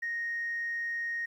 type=tone; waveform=sine; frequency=1864.7 Hz; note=A#6; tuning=in tune; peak=-30 dBFS; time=0.02-1.26 s; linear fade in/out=10 ms; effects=tanh soft clip ceiling -27 dBFS + 11-bit